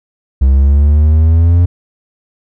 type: exponential sweep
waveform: triangle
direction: up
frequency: 65.41 to 88.4 Hz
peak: -3 dBFS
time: 0.41-1.66 s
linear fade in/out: 10 ms
effects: none